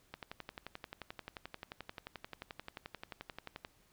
click train, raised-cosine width 0.3 ms, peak -27 dBFS, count 41, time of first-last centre 0.14-3.649 s, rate 11.4 Hz, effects pink hiss -69 dBFS RMS until 3.92 s

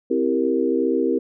sine chord, C dominant seventh, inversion none, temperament equal, 261.6 / 329.6 / 392 / 466.2 Hz, C4 / E4 / G4 / Bb4, 0 / 0 / 0 / 0 cents, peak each -23 dBFS, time 0.1-1.19 s, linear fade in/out 10 ms, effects none

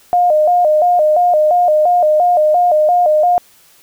sine tone with vibrato, 659.3 Hz, E5, in tune, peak -8 dBFS, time 0.13-3.38 s, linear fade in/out 0 ms, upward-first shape square, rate 2.9 Hz, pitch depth 130 cents each way, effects white hiss -48 dBFS RMS until 3.82 s

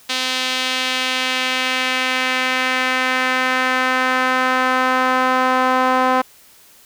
sawtooth tone with band-pass filter sweep, 257 Hz, C4, 31 cents flat, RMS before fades -18 dBFS, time 0.09-6.22 s, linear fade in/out 10 ms, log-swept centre 3700 to 1000 Hz, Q 1.5, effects white hiss -48 dBFS RMS until 6.85 s

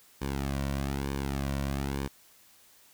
sawtooth tone with flanger, 68.9 Hz, C#2, 10 cents flat, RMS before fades -32 dBFS, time 0.21-2.08 s, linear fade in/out 10 ms, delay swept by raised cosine 1.5 to 2.42 ms, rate 1.1 Hz, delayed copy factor -0.7, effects white hiss -59 dBFS RMS until 2.93 s

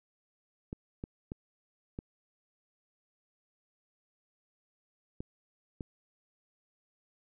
clicks, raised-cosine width 3 ms, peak -25 dBFS, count 6, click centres 0.729 / 1.039 / 1.319 / 1.989 / 5.205 / 5.808 s, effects none

